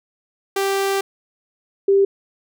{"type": "tone pair in turn", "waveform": ["sawtooth", "sine"], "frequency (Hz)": [392, 394.2], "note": ["G4", "G4"], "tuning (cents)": [0, 10], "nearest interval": "unison", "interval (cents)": 10, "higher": "second", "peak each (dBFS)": [-14, -11], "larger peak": "second", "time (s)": [[0.56, 1.01], [1.88, 2.05]], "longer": "first", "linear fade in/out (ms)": 5, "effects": []}